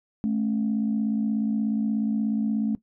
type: tone pair together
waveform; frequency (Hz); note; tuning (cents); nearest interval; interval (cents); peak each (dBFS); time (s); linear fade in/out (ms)
sine; 216.5 / 273.2; A3 / C#4; -28 / -25; major third; 403; -22 / -28; 0.24-2.75; 0
effects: noise-tail reverb RT60 0.1 s tail -17 dB re dry + tanh soft clip ceiling -16 dBFS